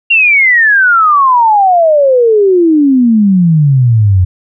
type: exponential sweep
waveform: sine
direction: down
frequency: 2794 to 88.4 Hz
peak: -4 dBFS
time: 0.1-4.25 s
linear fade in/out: 10 ms
effects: none